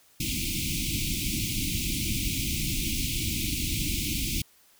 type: band-stop noise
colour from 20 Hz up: pink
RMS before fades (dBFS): -29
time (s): 0.2-4.42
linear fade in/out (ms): 5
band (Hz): 340 to 2200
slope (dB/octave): 96
effects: white hiss -60 dBFS RMS until 4.79 s